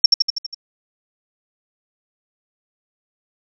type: tone with echo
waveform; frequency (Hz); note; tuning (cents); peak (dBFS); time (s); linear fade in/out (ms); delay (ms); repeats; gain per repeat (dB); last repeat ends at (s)
sine; 5480; F8; -34; -3; 0.04-0.06; 5; 81; 6; -4; 0.546
effects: none